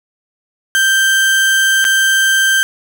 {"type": "tone with dropouts", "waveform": "35% pulse", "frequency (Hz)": 1568, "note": "G6", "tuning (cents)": 0, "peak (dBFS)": -8, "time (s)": [0.75, 2.63], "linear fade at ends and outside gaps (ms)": 0, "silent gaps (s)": [1.843, 1.85], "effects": []}